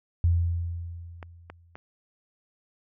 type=tone with exponential decay; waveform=sine; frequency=85.3 Hz; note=F2; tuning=40 cents flat; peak=-17 dBFS; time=0.24-1.76 s; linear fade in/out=0 ms; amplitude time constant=330 ms
type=clicks; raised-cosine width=0.5 ms; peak=-25 dBFS; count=3; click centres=1.228 / 1.5 / 1.755 s
effects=none